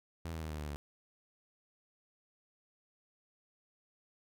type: tone with pitch steps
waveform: sawtooth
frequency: 82.41 / 80.39 / 78.42 / 76.49 / 74.62 / 72.79 Hz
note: E2 / E2 / D#2 / D#2 / D2 / D2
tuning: 0 / -43 / +14 / -29 / +28 / -15 cents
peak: -35 dBFS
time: 0.25-0.76 s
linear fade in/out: 0 ms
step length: 85 ms
effects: none